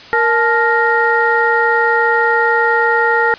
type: harmonic tone with a mistuned harmonic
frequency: 466.2 Hz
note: A#4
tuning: in tune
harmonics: 1 / 2 / 3 / 4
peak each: -16 / -16 / -16 / -16 dBFS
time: 0.13-3.34 s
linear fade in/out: 0 ms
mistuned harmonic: 2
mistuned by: -120 cents
effects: white hiss -36 dBFS RMS until 3.38 s + resampled to 11025 Hz